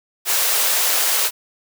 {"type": "high-pass noise", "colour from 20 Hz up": "white", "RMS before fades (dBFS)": -18, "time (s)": [0.25, 1.31], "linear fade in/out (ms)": 50, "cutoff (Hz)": 440, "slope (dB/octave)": 24, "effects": []}